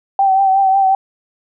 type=tone with vibrato; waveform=sine; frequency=774 Hz; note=G5; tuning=22 cents flat; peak=-9 dBFS; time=0.19-0.95 s; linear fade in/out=2 ms; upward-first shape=triangle; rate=5.5 Hz; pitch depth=42 cents each way; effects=none